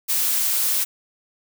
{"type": "noise", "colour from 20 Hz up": "blue", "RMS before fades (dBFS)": -21, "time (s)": [0.08, 0.85], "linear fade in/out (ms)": 20, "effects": []}